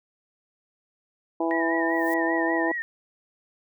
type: harmonic tone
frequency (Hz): 165.2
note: E3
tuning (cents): +4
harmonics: 2 / 3 / 4 / 5 / 6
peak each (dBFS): -25 / -32 / -29 / -31 / -33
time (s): 1.4-2.72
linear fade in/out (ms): 5
type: tone with vibrato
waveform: sine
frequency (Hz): 1864.7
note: A#6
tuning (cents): 0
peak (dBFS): -27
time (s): 1.51-2.82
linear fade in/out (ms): 0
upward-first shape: sine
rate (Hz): 5.1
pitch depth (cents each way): 67
type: noise with exponential growth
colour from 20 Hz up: violet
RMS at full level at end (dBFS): -37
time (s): 1.81-2.14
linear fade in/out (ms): 2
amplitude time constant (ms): 71
effects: none